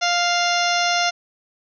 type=harmonic tone with a mistuned harmonic; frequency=699 Hz; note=F5; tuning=1 cent sharp; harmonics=1 / 2 / 3 / 4 / 5 / 6 / 7 / 8 / 9; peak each=-21 / -24 / -26 / -27 / -28 / -29 / -29 / -30 / -31 dBFS; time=0.01-1.11 s; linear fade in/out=20 ms; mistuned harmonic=7; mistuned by=+79 cents; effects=none